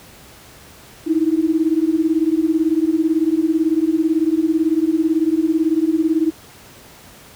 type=beating tone pair; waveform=sine; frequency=311.1 / 329.1 Hz; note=D#4 / E4; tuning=0 / -3 cents; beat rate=18 Hz; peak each=-17 dBFS; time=1.06-6.31 s; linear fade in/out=20 ms; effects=pink hiss -43 dBFS RMS until 7.35 s + high-pass 60 Hz 12 dB/octave